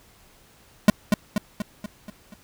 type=tone with echo; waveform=square; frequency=207.7 Hz; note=G#3; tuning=in tune; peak=-10 dBFS; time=0.88-0.9 s; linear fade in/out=2 ms; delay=240 ms; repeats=6; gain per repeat=-5 dB; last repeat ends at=2.34 s; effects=pink hiss -55 dBFS RMS until 2.43 s